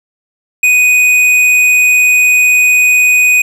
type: tone with tanh clipping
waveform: triangle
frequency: 2489 Hz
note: D#7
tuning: in tune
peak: -7 dBFS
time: 0.63-3.42 s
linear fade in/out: 5 ms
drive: 15 dB
effects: none